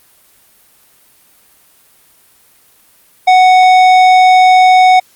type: tone with tanh clipping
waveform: sine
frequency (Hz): 741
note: F#5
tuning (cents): +2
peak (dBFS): -5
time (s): 3.27-5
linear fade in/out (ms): 10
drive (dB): 13
effects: white hiss -48 dBFS RMS until 5.15 s + Opus 32 kbps

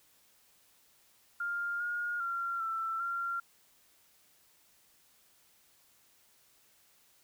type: tone with pitch steps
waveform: sine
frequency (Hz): 1402 / 1427 / 1377 / 1335 / 1380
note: F6 / F6 / F6 / E6 / F6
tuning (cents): +6 / +37 / -25 / +22 / -21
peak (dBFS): -32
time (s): 1.4-3.4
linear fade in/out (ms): 5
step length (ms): 400
effects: white hiss -66 dBFS RMS until 7.23 s

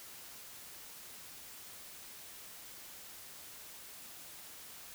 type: silence
effects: white hiss -51 dBFS RMS until 4.94 s

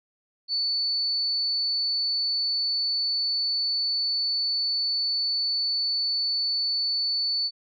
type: tone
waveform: sine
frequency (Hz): 4480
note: C#8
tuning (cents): +18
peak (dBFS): -23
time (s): 0.48-7.51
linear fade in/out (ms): 50
effects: none

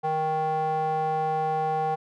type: tone with band-pass filter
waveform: square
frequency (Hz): 156.8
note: D#3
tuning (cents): +14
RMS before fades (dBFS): -26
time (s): 0.03-1.96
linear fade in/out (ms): 20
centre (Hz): 710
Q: 6.7
effects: none

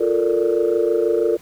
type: chord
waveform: sine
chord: Bb major seventh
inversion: second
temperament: equal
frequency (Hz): 349.2 / 440 / 466.2 / 587.3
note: F4 / A4 / Bb4 / D5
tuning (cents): 0 / 0 / 0 / 0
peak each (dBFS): -20 / -19 / -19 / -25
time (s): 0-1.37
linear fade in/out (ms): 10
effects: tanh soft clip ceiling -8 dBFS + pink hiss -48 dBFS RMS until 1.41 s

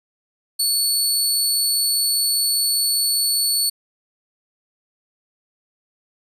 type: tone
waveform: 20% pulse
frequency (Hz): 4435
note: C#8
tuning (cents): 0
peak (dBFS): -11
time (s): 0.59-3.7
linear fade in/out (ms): 10
effects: resampled to 32000 Hz

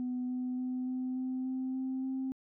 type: tone with pitch steps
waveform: sine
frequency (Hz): 250 / 251.9 / 253.8 / 255.7 / 257.6 / 259.6 / 261.5 / 263.5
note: B3 / B3 / B3 / C4 / C4 / C4 / C4 / C4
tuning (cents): +21 / +34 / +47 / -40 / -27 / -13 / -1 / +12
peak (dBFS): -31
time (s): 0-2.32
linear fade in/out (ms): 0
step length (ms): 290
effects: tanh soft clip ceiling -29 dBFS

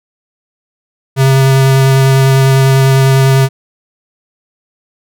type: tone with vibrato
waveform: square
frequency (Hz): 134.1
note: C3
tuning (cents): +43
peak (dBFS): -6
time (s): 1.16-3.49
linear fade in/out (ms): 50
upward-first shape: square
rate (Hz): 10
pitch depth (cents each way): 8
effects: none

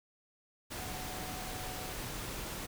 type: tone in noise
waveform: sine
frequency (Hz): 740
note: F#5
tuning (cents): 0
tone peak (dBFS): -47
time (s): 0.77-1.93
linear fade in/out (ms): 20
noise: pink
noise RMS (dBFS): -41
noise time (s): 0.7-2.67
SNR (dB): -9
effects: none

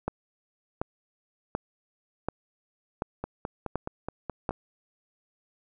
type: two click trains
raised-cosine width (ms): 1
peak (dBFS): -14 / -18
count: 7 / 7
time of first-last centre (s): 0.08-4.492 / 3.24-4.508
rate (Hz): 1.36 / 4.73
effects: none

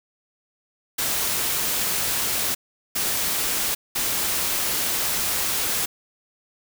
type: noise bursts at uneven times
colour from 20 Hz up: white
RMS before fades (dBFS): -24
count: 3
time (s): 0.98-2.55 / 2.95-3.75 / 3.95-5.86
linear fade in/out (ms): 10
effects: none

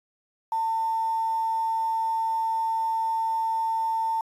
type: tone with quantisation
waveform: sine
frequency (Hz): 898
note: A5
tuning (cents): +35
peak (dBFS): -23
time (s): 0.52-4.21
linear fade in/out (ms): 2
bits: 8
effects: resampled to 32000 Hz

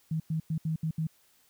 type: tone bursts at uneven times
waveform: sine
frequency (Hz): 159.3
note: D#3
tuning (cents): +41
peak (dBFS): -27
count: 6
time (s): 0.11-0.2 / 0.3-0.4 / 0.5-0.58 / 0.65-0.76 / 0.83-0.91 / 0.98-1.07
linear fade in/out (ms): 5
effects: white hiss -65 dBFS RMS until 1.49 s

